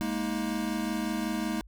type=chord; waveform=square; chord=Ab suspended second; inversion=none; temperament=equal with one note detuned; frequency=207.7 / 233.1 / 315.7 Hz; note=Ab3 / Bb3 / Eb4; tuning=0 / 0 / +25 cents; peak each=-34 dBFS; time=0.01-1.61 s; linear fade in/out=0 ms; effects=added 50 Hz sine -49 dBFS peak until 1.67 s